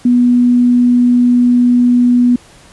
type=tone; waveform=sine; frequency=244.5 Hz; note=B3; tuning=17 cents flat; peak=-6 dBFS; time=0.05-2.36 s; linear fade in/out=5 ms; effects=pink hiss -42 dBFS RMS until 2.72 s + resampled to 24000 Hz